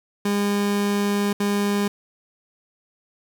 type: tone bursts at uneven times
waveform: 30% pulse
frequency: 203.2 Hz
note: G#3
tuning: 38 cents flat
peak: -17 dBFS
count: 2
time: 0.25-1.33 / 1.4-1.88 s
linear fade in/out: 5 ms
effects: 8-bit